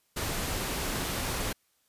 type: noise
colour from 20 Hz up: pink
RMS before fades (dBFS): -32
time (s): 0.16-1.53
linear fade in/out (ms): 10
effects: white hiss -71 dBFS RMS until 1.88 s + resampled to 32000 Hz

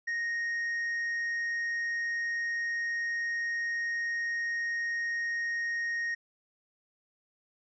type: tone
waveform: triangle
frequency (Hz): 1864.7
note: A#6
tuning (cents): 0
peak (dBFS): -28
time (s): 0.07-6.15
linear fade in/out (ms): 10
effects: resampled to 16000 Hz

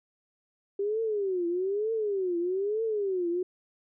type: tone with vibrato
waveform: sine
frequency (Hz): 392.7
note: G4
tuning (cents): +3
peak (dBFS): -26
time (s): 0.79-3.43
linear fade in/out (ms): 5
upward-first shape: triangle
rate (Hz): 1.1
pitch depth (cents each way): 260
effects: none

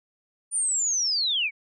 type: linear sweep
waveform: sine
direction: down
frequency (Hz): 9397 to 2168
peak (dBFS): -22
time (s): 0.51-1.51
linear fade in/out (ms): 50
effects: none

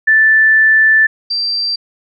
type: tone pair in turn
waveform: sine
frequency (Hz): 1760 / 4699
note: A6 / D8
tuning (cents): 0 / 0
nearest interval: octave + perfect fourth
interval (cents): 1700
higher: second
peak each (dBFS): -6 / -14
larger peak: first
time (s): 0.07-1.07 / 1.3-1.76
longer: first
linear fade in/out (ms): 10
effects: none

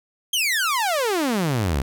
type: exponential sweep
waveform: sawtooth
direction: down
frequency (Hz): 3261 to 61.74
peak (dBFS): -16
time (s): 0.33-1.82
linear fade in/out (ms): 5
effects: none

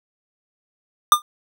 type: tone with exponential decay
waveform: square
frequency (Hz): 1203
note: D6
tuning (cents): +41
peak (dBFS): -5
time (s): 1.12-1.22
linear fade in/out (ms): 1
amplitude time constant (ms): 20
effects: none

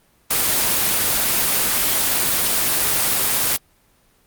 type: noise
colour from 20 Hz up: white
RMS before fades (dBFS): -18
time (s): 0.3-3.57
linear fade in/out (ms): 10
effects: pink hiss -58 dBFS RMS until 4.26 s + Opus 24 kbps

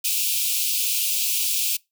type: high-pass noise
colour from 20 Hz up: white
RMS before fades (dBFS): -23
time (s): 0.04-1.77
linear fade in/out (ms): 10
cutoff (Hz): 2400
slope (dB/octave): 96
effects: noise-tail reverb RT60 0.2 s tail -24 dB re dry

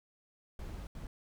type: noise bursts at uneven times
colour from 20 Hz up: brown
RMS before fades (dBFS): -43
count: 2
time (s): 0.59-0.87 / 0.95-1.07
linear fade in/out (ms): 2
effects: none

